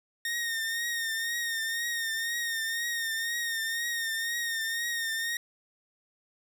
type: tone with vibrato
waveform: sawtooth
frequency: 1842 Hz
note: A#6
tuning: 21 cents flat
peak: -26 dBFS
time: 0.25-5.37 s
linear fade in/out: 2 ms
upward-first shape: triangle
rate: 2 Hz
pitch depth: 52 cents each way
effects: none